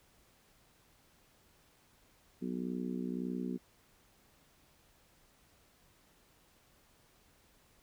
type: harmonic tone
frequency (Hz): 61.74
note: B1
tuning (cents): 0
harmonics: 3 / 4 / 5 / 6 / 7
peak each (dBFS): -39 / -38 / -46 / -44 / -51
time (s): 2.41-3.58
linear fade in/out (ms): 20
effects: pink hiss -67 dBFS RMS until 7.82 s